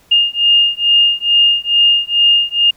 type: beating tone pair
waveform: sine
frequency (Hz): 2827 / 2829.3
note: F7 / F7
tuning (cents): +20 / +22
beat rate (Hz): 2.3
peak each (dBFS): -12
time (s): 0.11-2.71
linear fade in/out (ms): 10
effects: pink hiss -51 dBFS RMS until 2.76 s